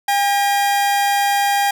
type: tone pair together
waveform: 40% pulse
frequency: 805.6 / 1916 Hz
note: G5 / A#6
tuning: +47 / +47 cents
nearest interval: octave + minor third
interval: 1500 cents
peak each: -14 / -24 dBFS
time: 0.08-1.71 s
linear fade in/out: 5 ms
effects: none

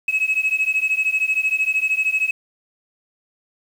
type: beating tone pair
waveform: sine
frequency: 2561 / 2574 Hz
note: D#7 / E7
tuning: +49 / -42 cents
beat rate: 13 Hz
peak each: -19 dBFS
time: 0.08-2.31 s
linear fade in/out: 5 ms
effects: tanh soft clip ceiling -12 dBFS + 7-bit

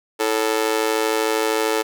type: tone with amplitude modulation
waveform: sawtooth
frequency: 438.3 Hz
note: A4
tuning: 7 cents flat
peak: -10 dBFS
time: 0.19-1.83 s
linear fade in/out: 20 ms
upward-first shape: sine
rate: 113 Hz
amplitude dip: 100%
effects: none

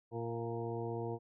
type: harmonic tone with a mistuned harmonic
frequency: 116.1 Hz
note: A#2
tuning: 7 cents flat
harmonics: 1 / 2 / 3 / 4 / 6 / 7 / 8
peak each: -41 / -47 / -42 / -41 / -47 / -52 / -49 dBFS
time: 0.11-1.19 s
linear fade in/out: 50 ms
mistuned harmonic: 7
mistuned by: +27 cents
effects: none

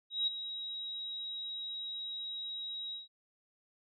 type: tone with ADSR envelope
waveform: sine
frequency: 3827 Hz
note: A#7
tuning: 45 cents sharp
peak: -27 dBFS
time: 0.1-3.08 s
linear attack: 170 ms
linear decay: 16 ms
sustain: -11 dB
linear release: 150 ms
effects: none

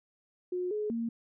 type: tone with pitch steps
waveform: sine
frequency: 361.2 / 422.7 / 230.9 Hz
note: F#4 / G#4 / A#3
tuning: -42 / +31 / -16 cents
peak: -30 dBFS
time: 0.52-1.09 s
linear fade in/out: 5 ms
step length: 190 ms
effects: none

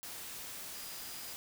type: tone in noise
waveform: sine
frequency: 4916 Hz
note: D#8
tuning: 22 cents flat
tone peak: -53 dBFS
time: 0.74-1.33 s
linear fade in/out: 0 ms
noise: white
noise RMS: -45 dBFS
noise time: 0.03-1.36 s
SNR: -11 dB
effects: none

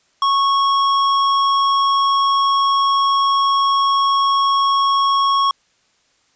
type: tone with tanh clipping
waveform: sine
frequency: 1103 Hz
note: C#6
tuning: 9 cents flat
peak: -15 dBFS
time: 0.22-5.51 s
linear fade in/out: 2 ms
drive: 17 dB
effects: white hiss -60 dBFS RMS until 6.35 s + resampled to 16000 Hz

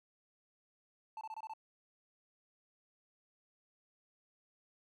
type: tone bursts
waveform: triangle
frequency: 880 Hz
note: A5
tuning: in tune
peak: -40 dBFS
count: 6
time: 1.17-1.536 s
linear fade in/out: 2 ms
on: 41 ms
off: 24 ms
effects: none

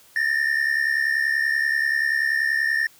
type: tone pair together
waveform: triangle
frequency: 1776 / 1846.4 Hz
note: A6 / A#6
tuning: +16 / -17 cents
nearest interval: minor second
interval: 67 cents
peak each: -20 / -21 dBFS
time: 0.16-2.87 s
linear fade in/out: 2 ms
effects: white hiss -53 dBFS RMS until 2.99 s

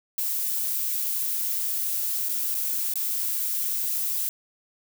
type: noise with dropouts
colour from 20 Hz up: violet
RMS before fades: -27 dBFS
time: 0.18-4.29 s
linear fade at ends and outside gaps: 1 ms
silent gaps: 2.287-2.292 / 2.545-2.549 / 2.938-2.956 s
effects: none

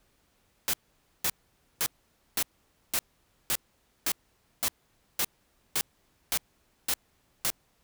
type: noise bursts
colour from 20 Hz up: white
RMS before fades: -27 dBFS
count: 13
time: 0.68-7.502 s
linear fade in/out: 0 ms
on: 54 ms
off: 510 ms
effects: pink hiss -69 dBFS RMS until 7.83 s

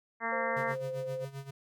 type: harmonic tone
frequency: 229.1 Hz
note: A#3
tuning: 30 cents flat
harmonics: 1 / 2 / 3 / 4 / 5 / 6 / 7 / 8 / 9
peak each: -43 / -42 / -39 / -37 / -38 / -42 / -39 / -38 / -40 dBFS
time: 0.2-0.76 s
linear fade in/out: 50 ms
type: tone with pitch glide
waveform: sine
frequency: 523 to 519.1 Hz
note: C5 to C5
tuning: -1 to -14 cents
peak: -34 dBFS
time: 0.32-1.25 s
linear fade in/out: 5 ms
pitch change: -13 cents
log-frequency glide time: 0.81-0.9 s
type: tone with tremolo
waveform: square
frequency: 137.4 Hz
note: C#3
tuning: 15 cents flat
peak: -38 dBFS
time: 0.56-1.51 s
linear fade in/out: 10 ms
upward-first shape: sine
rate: 7.6 Hz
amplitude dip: 80%
effects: none

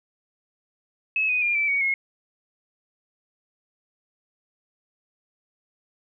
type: tone with pitch steps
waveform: sine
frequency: 2582 / 2493 / 2406 / 2323 / 2243 / 2165 Hz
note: E7 / D#7 / D7 / D7 / C#7 / C#7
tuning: -37 / +3 / +41 / -20 / +20 / -41 cents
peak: -20 dBFS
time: 1.16-1.94 s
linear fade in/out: 2 ms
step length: 130 ms
effects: none

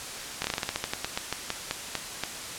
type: slowing click train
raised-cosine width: 0.2 ms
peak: -10 dBFS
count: 18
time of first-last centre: 0.42-2.237 s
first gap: 23 ms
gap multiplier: 1.17
effects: white hiss -37 dBFS RMS until 2.58 s + low-pass 9000 Hz 12 dB/octave

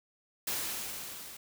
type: noise with level ramp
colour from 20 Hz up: white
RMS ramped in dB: -33 to -47 dBFS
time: 0.47-1.37 s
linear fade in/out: 5 ms
effects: none

